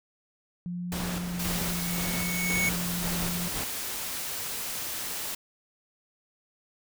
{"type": "tone with vibrato", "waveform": "sine", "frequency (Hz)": 175.8, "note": "F3", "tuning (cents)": 12, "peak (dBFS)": -31, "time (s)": [0.66, 3.48], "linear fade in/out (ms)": 0, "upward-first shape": "triangle", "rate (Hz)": 0.69, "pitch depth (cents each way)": 21}
{"type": "noise with tremolo", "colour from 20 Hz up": "pink", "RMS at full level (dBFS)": -34, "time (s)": [0.92, 3.64], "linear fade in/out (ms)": 0, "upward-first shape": "square", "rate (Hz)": 1.9, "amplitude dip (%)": 45}
{"type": "tone with exponential growth", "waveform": "square", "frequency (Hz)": 2217, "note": "C#7", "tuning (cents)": 0, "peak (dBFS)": -24, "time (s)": [1.21, 2.69], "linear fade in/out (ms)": 2, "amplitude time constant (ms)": 320}
{"type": "noise", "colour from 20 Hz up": "white", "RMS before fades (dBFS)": -34, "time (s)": [1.39, 5.35], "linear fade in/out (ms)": 5}
{"effects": []}